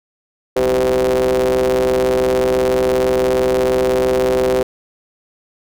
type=ring-modulated tone; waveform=45% pulse; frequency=62.8 Hz; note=B1; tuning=30 cents sharp; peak=-10 dBFS; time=0.56-4.63 s; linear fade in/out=5 ms; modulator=448 Hz; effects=none